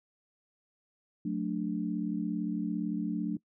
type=chord; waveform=sine; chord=D major; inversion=first; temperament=equal with one note detuned; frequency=182.34 / 220 / 293.7 Hz; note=F#3 / A3 / D4; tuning=-25 / 0 / 0 cents; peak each=-34 dBFS; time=1.25-3.37 s; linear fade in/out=5 ms; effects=noise-tail reverb RT60 0.1 s tail -22 dB re dry